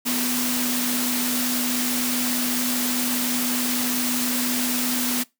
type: tone in noise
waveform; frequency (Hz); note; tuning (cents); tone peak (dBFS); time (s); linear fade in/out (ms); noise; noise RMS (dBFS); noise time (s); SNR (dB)
sine; 246.9; B3; 0; -25; 0.05-5.24; 20; white; -25; 0.05-5.24; -3
effects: noise-tail reverb RT60 0.2 s tail -22 dB re dry + high-pass 150 Hz 12 dB/octave